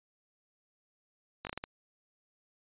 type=slowing click train; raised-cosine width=0.3 ms; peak=-21 dBFS; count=6; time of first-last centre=1.45-1.639 s; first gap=19 ms; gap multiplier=1.35; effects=resampled to 8000 Hz